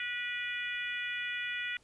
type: harmonic tone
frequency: 487.1 Hz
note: B4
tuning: 24 cents flat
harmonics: 3 / 4 / 5 / 6 / 7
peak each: -40 / -37 / -39 / -44 / -46 dBFS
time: 0-1.77 s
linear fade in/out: 2 ms
effects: pink hiss -66 dBFS RMS until 1.83 s + resampled to 22050 Hz

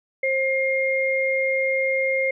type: tone pair together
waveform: sine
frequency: 530.3 / 2125 Hz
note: C5 / C7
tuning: +23 / +26 cents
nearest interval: 2 octaves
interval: 2403 cents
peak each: -22 dBFS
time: 0.23-2.31 s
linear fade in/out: 5 ms
effects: none

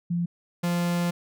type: tone pair in turn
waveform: sine / 45% pulse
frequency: 172.6 / 173.8 Hz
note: F3 / F3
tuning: -20 / -8 cents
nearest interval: unison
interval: 12 cents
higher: second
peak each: -23 dBFS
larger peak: neither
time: 0.1-0.26 / 0.63-1.11 s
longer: second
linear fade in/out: 10 ms
effects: none

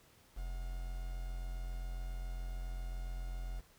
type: tone with quantisation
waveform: triangle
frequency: 43.65 Hz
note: F1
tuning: in tune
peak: -36 dBFS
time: 0.36-3.61 s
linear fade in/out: 20 ms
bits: 9
effects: pink hiss -65 dBFS RMS until 3.78 s

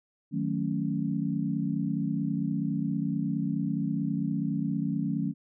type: chord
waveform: sine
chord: D# half-diminished seventh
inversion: none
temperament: equal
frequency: 155.56 / 185 / 220 / 277.2 Hz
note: D#3 / F#3 / A3 / C#4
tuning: 0 / 0 / 0 / 0 cents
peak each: -32 dBFS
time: 0.31-5.34 s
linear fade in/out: 50 ms
effects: none

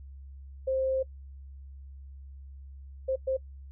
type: tone bursts at uneven times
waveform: sine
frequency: 527 Hz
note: C5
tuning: 12 cents sharp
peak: -25 dBFS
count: 3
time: 0.67-1.03 / 3.08-3.16 / 3.27-3.37 s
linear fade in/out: 10 ms
effects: noise-tail reverb RT60 0.1 s tail -23 dB re dry + added 68 Hz sine -43 dBFS peak until 3.71 s

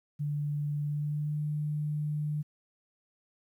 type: tone with pitch glide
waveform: sine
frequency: 146.83 to 150 Hz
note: D3 to D3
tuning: 0 to +37 cents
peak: -29 dBFS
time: 0.19-2.43 s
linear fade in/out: 20 ms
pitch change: +37 cents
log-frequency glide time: 0.84-1.37 s
effects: 11-bit

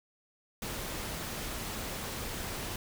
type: noise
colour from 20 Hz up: pink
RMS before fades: -38 dBFS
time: 0.62-2.76 s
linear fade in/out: 2 ms
effects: none

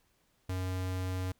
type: tone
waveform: square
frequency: 92.5 Hz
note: F#2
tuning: in tune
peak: -33 dBFS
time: 0.49-1.32 s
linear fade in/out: 5 ms
effects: pink hiss -72 dBFS RMS until 1.39 s

